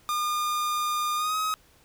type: tone with pitch glide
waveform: 45% pulse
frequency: 1212 to 1268.6 Hz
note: D#6 to D#6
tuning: -46 to +33 cents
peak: -25 dBFS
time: 0.09-1.54 s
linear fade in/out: 0 ms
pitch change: +79 cents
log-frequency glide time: 1.16-1.36 s
effects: pink hiss -59 dBFS RMS until 1.84 s